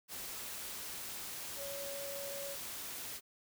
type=tone in noise; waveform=sine; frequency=560 Hz; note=C#5; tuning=18 cents sharp; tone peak=-43 dBFS; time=1.56-2.57 s; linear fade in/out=50 ms; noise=white; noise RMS=-44 dBFS; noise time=0.08-3.21 s; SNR=-2 dB; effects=none